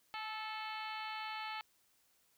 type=harmonic tone with a mistuned harmonic; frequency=437.3 Hz; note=A4; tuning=11 cents flat; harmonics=2 / 3 / 4 / 5 / 6 / 7 / 8 / 9 / 10; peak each=-44 / -47 / -51 / -49 / -50 / -51 / -57 / -58 / -54 dBFS; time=0.14-1.61 s; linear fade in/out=0 ms; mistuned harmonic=2; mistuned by=-21 cents; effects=white hiss -73 dBFS RMS until 2.37 s